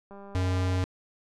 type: click train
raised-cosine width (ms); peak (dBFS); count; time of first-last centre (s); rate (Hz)
1; -33; 136; 0.11-0.788; 199
type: tone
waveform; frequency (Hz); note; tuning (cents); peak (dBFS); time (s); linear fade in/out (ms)
square; 92.1; F#2; -7; -25; 0.35-0.84; 0
effects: low-pass 7000 Hz 12 dB/octave